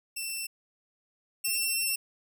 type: tone pair in turn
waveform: 10% pulse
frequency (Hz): 2686 / 2702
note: E7 / E7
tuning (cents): +32 / +42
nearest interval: unison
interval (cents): 10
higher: second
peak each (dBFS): -24 / -18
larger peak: second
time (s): 0.16-0.47 / 1.44-1.96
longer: second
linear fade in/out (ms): 10
effects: none